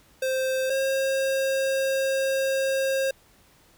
square tone pair in turn, 523.3 / 536.5 Hz, C5 / C5, 0 / +43 cents, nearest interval unison, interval 43 cents, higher second, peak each -24 / -23 dBFS, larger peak second, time 0.22-0.7 / 0.7-3.11 s, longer second, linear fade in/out 5 ms, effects pink hiss -58 dBFS RMS until 3.77 s

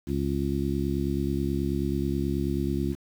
harmonic tone, 69.3 Hz, C#2, in tune, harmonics 1 / 2 / 3 / 4 / 5, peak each -31 / -31 / -31 / -31 / -31 dBFS, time 0.06-2.96 s, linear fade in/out 50 ms, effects 8-bit

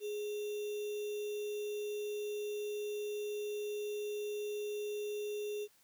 sine tone with sample-and-hold, 417.2 Hz, G#4, 8 cents sharp, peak -36 dBFS, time 0-5.68 s, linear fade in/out 50 ms, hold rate 3150 Hz, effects white hiss -68 dBFS RMS until 5.83 s

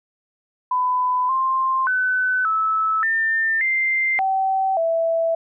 sine tone with pitch steps, 1002 / 1052 / 1508 / 1304 / 1799 / 2090 / 768 / 660 Hz, B5 / C6 / F#6 / E6 / A6 / C7 / G5 / E5, +25 / +9 / +32 / -19 / +38 / -2 / -36 / +2 cents, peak -17 dBFS, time 0.71-5.35 s, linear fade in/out 5 ms, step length 580 ms, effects none

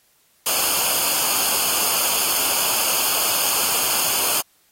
white noise with comb filter, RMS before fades -20 dBFS, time 0.46-4.41 s, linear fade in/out 5 ms, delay 0.52 ms, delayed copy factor -0.7, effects white hiss -60 dBFS RMS until 4.71 s + AAC 48 kbps

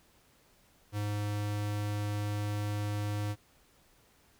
square tone, 103.8 Hz, G#2, in tune, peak -32 dBFS, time 0.92-3.36 s, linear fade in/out 50 ms, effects pink hiss -65 dBFS RMS until 4.39 s

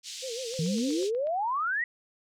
white band-pass noise, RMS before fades -40 dBFS, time 0.03-1.11 s, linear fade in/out 50 ms, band 2900 to 6700 Hz, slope 24 dB/octave
sine tone with vibrato, 489.1 Hz, B4, 17 cents flat, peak -34 dBFS, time 0.22-1.06 s, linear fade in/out 20 ms, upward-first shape sine, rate 6.6 Hz, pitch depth 140 cents each way
click train, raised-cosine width 0.3 ms, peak -35 dBFS, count 7, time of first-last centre 0.54-1.271 s, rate 8.21 Hz
sine exponential sweep, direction up, 153 to 1975.5 Hz, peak -26 dBFS, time 0.59-1.84 s, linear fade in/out 2 ms
effects none

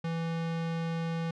square tone, 165.4 Hz, E3, 6 cents sharp, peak -31 dBFS, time 0.04-1.31 s, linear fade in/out 5 ms, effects low-pass 4000 Hz 12 dB/octave

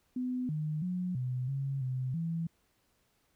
sine tone with pitch steps, 251.8 / 153.2 / 181 / 126.6 / 136.9 / 128.8 / 165.6 Hz, B3 / D#3 / F#3 / B2 / C#3 / C3 / E3, +34 / -27 / -38 / +43 / -21 / -27 / +8 cents, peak -31 dBFS, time 0.16-2.47 s, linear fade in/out 5 ms, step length 330 ms, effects pink hiss -73 dBFS RMS until 3.35 s

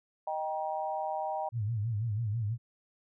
sine chord, Eb major, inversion none, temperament equal with one note detuned, 622.3 / 784 / 948.1 Hz, Eb5 / G5 / Bb5, 0 / 0 / +29 cents, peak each -36 / -34 / -38 dBFS, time 0.27-1.49 s, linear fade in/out 5 ms
sine tone with vibrato, 110 Hz, A2, in tune, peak -29 dBFS, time 1.52-2.58 s, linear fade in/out 50 ms, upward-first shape sine, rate 6.1 Hz, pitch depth 140 cents each way
effects none

